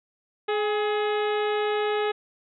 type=harmonic tone with a mistuned harmonic; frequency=422.2 Hz; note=G#4; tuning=29 cents sharp; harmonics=1 / 2 / 3 / 4 / 5 / 6 / 7 / 8 / 9; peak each=-24 / -30 / -34 / -36 / -38 / -40 / -41 / -42 / -43 dBFS; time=0.48-2.12 s; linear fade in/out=10 ms; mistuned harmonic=2; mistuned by=-48 cents; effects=none